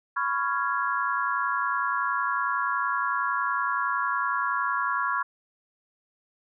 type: chord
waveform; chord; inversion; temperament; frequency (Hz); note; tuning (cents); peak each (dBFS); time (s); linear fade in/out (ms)
sine; C# dominant seventh; third; just; 997.9 / 1108.7 / 1385.9 / 1663.1; B5 / C#6 / E#6 / G#6; +18 / 0 / -14 / +2; -31 / -28 / -29 / -31; 0.16-5.23; 10
effects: none